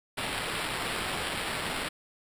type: noise with sample-and-hold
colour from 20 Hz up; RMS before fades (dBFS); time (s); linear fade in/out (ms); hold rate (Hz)
violet; -33; 0.17-1.89; 10; 6300
effects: resampled to 32000 Hz